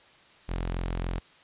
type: tone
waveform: sawtooth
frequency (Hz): 43.49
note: F1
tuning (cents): -6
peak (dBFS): -25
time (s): 0.48-1.2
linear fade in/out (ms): 20
effects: white hiss -56 dBFS RMS until 1.43 s + resampled to 8000 Hz